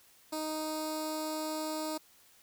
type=tone with notch filter; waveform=10% pulse; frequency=310.9 Hz; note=D#4; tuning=1 cent flat; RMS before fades=-36 dBFS; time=0.32-1.98 s; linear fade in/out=10 ms; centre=1800 Hz; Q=0.72; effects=white hiss -62 dBFS RMS until 2.42 s